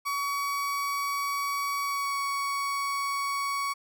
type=tone with pitch glide; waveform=35% pulse; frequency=1130 to 1120.3 Hz; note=C#6 to C#6; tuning=+33 to +18 cents; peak=-26 dBFS; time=0.05-3.74 s; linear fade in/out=20 ms; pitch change=-15 cents; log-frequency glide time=1.83-2.17 s; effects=none